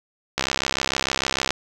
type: click train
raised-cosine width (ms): 0.2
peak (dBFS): -3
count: 76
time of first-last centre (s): 0.38-1.506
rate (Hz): 66.6
effects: 7-bit